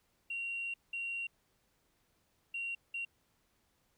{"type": "tone bursts at uneven times", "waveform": "sine", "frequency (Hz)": 2753, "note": "F7", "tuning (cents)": -25, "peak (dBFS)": -35, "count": 4, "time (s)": [[0.3, 0.74], [0.93, 1.27], [2.54, 2.75], [2.94, 3.05]], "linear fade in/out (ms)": 5, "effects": ["tanh soft clip ceiling -31 dBFS", "pink hiss -75 dBFS RMS until 3.97 s"]}